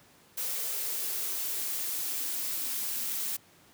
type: noise with high-pass filter sweep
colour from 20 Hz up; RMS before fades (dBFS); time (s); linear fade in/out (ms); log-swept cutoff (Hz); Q
blue; -33; 0.37-3.37; 10; 480 to 210; 4.4
effects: pink hiss -59 dBFS RMS until 3.73 s + high-pass 100 Hz 12 dB/octave